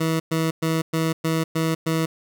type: tone bursts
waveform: 20% pulse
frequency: 161.6 Hz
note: E3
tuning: 34 cents flat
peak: -15 dBFS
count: 7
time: 0-2.06 s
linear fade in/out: 10 ms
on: 200 ms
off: 110 ms
effects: none